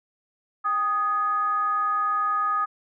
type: tone with frequency modulation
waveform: sine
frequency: 1244.5 Hz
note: D#6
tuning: in tune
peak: -21 dBFS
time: 0.64-2.66 s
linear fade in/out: 20 ms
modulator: 447 Hz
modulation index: 0.38
effects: none